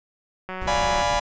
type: click train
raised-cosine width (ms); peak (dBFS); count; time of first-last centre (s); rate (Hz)
0.5; -18; 99; 0.49-1.017; 186
type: noise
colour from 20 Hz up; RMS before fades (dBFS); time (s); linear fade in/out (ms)
brown; -32; 0.61-1.2; 5
type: chord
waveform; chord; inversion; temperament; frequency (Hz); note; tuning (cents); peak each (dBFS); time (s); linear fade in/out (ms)
40% pulse; D diminished seventh; none; equal; 587.3 / 698.5 / 830.6 / 987.8; D5 / F5 / Ab5 / Cb6; 0 / 0 / 0 / 0; -25 / -27 / -25 / -24; 0.67-1.2; 10
effects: resampled to 16000 Hz